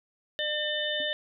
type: harmonic tone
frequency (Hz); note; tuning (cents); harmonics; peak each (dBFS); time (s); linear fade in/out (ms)
601; D5; +40; 1 / 3 / 5 / 6; -33 / -33 / -33 / -33; 0.39-1.13; 0
type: tone with exponential decay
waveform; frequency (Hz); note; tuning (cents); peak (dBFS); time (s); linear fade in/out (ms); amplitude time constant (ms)
sine; 277.2; C#4; 0; -39; 1-1.1; 0; 21
effects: none